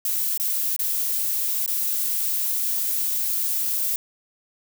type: noise with dropouts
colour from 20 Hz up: violet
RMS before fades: -24 dBFS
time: 0.05-3.96 s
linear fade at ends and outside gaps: 2 ms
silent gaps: 0.376-0.398 / 0.764-0.791 / 1.662-1.677 s
effects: none